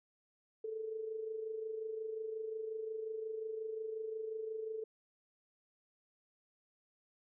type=tone with amplitude modulation; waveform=sine; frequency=440 Hz; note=A4; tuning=in tune; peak=-36 dBFS; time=0.64-4.84 s; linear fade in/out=5 ms; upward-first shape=sine; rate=25.6 Hz; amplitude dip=55%; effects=none